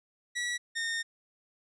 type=tone pair in turn; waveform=sawtooth; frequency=1937 / 1832.4 Hz; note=B6 / A#6; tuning=-34 / -30 cents; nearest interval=minor second; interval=96 cents; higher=first; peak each=-27 / -27 dBFS; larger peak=neither; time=0.35-0.58 / 0.75-1.03 s; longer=second; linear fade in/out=20 ms; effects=resampled to 22050 Hz